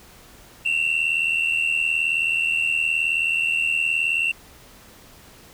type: tone pair together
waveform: sine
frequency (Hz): 2680 / 2759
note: E7 / F7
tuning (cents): +28 / -22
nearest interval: minor second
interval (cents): 50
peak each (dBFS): -20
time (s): 0.65-4.32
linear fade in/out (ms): 10
effects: tanh soft clip ceiling -16 dBFS + pink hiss -48 dBFS RMS until 5.53 s